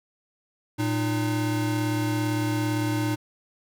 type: tone pair together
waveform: square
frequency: 114.1 / 304.6 Hz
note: A#2 / D#4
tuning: -37 / -37 cents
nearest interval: octave + perfect fourth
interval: 1700 cents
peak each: -27 dBFS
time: 0.78-3.16 s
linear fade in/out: 20 ms
effects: none